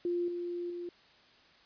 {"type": "tone with level steps", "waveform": "sine", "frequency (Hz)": 349.2, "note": "F4", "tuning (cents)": 0, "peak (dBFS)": [-29, -34, -37], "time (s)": [0.05, 0.89], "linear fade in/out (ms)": 2, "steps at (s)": [0.28, 0.7], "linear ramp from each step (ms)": 2, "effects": ["white hiss -61 dBFS RMS until 1.65 s", "resampled to 11025 Hz"]}